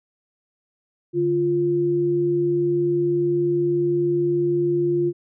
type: tone pair together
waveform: sine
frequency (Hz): 146.61 / 348.3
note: D3 / F4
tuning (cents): -3 / -5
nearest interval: octave + minor third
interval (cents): 1498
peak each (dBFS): -27 / -18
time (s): 1.13-5.13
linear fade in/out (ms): 50
effects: none